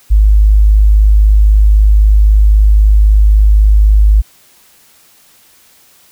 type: tone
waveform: sine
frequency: 51.91 Hz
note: G#1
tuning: in tune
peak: -3 dBFS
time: 0.1-4.22 s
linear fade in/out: 20 ms
effects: white hiss -46 dBFS RMS until 6.11 s